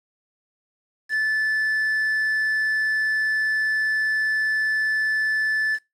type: tone with quantisation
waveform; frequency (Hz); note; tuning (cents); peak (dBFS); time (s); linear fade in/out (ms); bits
triangle; 1745; A6; -15; -18; 1.09-5.79; 50; 7
effects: noise-tail reverb RT60 0.2 s tail -20 dB re dry + low-pass 8000 Hz 12 dB/octave